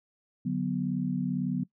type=chord; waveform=sine; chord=B minor; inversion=first; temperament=equal; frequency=146.83 / 185 / 246.9 Hz; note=D3 / F#3 / B3; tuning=0 / 0 / 0 cents; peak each=-33 / -30 / -31 dBFS; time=0.45-1.64 s; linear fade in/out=10 ms; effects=noise-tail reverb RT60 0.1 s tail -20 dB re dry